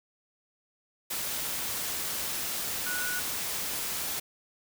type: tone in noise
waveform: sine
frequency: 1468 Hz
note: F#6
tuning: 14 cents flat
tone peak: -32 dBFS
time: 2.86-3.2 s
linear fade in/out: 10 ms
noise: white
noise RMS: -33 dBFS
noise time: 1.1-4.2 s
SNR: -2 dB
effects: none